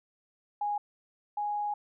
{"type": "tone pair in turn", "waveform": "sine", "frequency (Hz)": [826, 829.3], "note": ["G#5", "G#5"], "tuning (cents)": [-10, -3], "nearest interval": "unison", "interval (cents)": 7, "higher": "second", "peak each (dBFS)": [-28, -29], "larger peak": "first", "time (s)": [[0.61, 0.78], [1.37, 1.74]], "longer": "second", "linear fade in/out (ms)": 5, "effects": []}